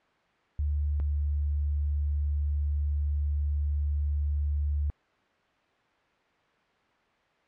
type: tone pair in turn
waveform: sine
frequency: 73.42 / 73.06 Hz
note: D2 / D2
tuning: 0 / -8 cents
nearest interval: unison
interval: 8 cents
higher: first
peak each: -25 / -25 dBFS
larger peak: neither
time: 0.59-1 / 1-4.9 s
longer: second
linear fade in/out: 0 ms
effects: white hiss -65 dBFS RMS until 7.47 s + low-pass 2000 Hz 12 dB/octave